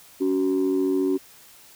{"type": "tone pair together", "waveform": "sine", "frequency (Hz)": [281, 375.1], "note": ["C#4", "F#4"], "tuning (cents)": [24, 24], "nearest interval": "perfect fourth", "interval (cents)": 500, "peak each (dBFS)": -21, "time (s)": [0.2, 1.18], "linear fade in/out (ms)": 20, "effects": ["tanh soft clip ceiling -15 dBFS", "white hiss -50 dBFS RMS until 1.75 s"]}